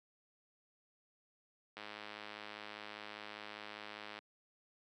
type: click train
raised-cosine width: 0.3 ms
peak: -30 dBFS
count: 255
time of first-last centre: 1.77-4.189 s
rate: 105 Hz
effects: high-pass 200 Hz 12 dB/octave